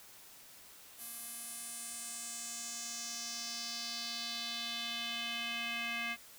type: tone with band-pass filter sweep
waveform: square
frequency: 234 Hz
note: A#3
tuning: 7 cents sharp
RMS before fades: -41 dBFS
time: 0.97-6.17 s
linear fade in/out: 50 ms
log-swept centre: 12000 to 2300 Hz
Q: 2.8
effects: white hiss -56 dBFS RMS until 6.38 s